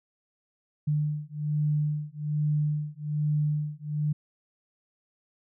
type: beating tone pair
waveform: sine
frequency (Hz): 149.2 / 150.4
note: D3 / D3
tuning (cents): +28 / +42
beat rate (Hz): 1.2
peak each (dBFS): -28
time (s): 0.87-4.13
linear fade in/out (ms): 10
effects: none